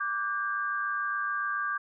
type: tone cluster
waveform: sine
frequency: 1169 / 1494 / 1601 Hz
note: D6 / F#6 / G6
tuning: -8 / +16 / +36 cents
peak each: -31 / -40 / -31 dBFS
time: 0-1.78 s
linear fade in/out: 10 ms
effects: none